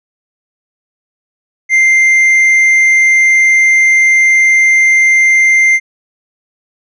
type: tone with tanh clipping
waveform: sine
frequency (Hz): 2093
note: C7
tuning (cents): 0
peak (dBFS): -6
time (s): 1.69-5.8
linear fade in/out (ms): 50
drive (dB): 4
effects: none